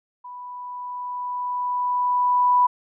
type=tone with level ramp; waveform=sine; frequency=987.8 Hz; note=B5; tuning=in tune; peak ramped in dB=-35 to -13 dBFS; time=0.24-2.67 s; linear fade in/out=10 ms; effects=none